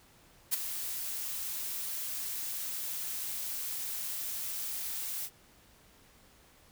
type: noise with ADSR envelope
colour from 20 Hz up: blue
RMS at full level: -26 dBFS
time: 0.51-5.3 s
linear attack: 28 ms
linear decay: 11 ms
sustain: -11 dB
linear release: 61 ms
effects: pink hiss -61 dBFS RMS until 6.71 s